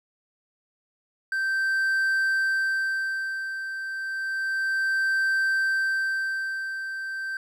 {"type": "tone with tremolo", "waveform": "triangle", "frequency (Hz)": 1560, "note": "G6", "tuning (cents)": -9, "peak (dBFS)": -19, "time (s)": [1.32, 7.37], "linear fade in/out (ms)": 2, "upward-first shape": "sine", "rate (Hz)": 0.31, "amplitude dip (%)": 65, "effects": []}